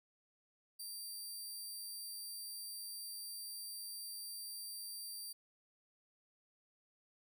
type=tone; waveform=15% pulse; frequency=4699 Hz; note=D8; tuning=in tune; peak=-38 dBFS; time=0.79-5.33 s; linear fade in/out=10 ms; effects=none